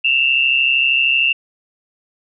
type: tone pair together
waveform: sine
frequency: 2653 / 2786 Hz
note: E7 / F7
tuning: +10 / -5 cents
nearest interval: minor second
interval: 85 cents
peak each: -15 dBFS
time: 0.04-1.33 s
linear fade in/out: 10 ms
effects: none